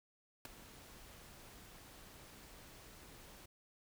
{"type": "noise with ADSR envelope", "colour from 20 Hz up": "pink", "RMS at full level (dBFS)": -43, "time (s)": [0.45, 3.46], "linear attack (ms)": 3, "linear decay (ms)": 10, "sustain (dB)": -14, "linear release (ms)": 7, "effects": []}